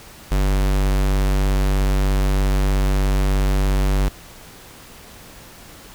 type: tone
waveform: square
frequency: 48.41 Hz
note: G1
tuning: 21 cents flat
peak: -16 dBFS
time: 0.31-4.09 s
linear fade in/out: 10 ms
effects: pink hiss -42 dBFS RMS until 5.94 s